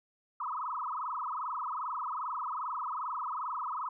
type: tone with frequency modulation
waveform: sine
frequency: 1130 Hz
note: C#6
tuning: 33 cents sharp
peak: -33 dBFS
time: 0.4-3.89 s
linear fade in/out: 5 ms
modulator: 22.5 Hz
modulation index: 7.6
effects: none